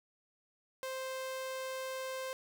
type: tone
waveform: sawtooth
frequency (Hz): 523.3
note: C5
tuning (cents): 0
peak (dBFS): -34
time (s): 0.83-2.33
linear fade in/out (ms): 0
effects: none